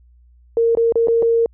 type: tone with dropouts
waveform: sine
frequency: 461.3 Hz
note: A#4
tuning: 18 cents flat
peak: -12 dBFS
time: 0.57-1.46 s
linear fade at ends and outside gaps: 1 ms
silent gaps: 0.751-0.772 / 0.923-0.956 / 1.073-1.083 / 1.224-1.228 s
effects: added 60 Hz sine -47 dBFS peak until 1.53 s